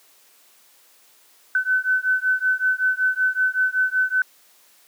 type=beating tone pair; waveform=sine; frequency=1512 / 1517.3 Hz; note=F#6 / F#6; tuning=+37 / +43 cents; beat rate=5.3 Hz; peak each=-21 dBFS; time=1.55-4.22 s; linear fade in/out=2 ms; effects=white hiss -55 dBFS RMS until 4.87 s + high-pass 300 Hz 12 dB/octave